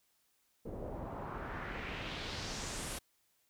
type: noise with low-pass filter sweep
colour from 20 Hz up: pink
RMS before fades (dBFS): -42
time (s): 0.65-2.99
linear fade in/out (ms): 10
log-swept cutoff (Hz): 450 to 11000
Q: 2
effects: white hiss -75 dBFS RMS until 3.49 s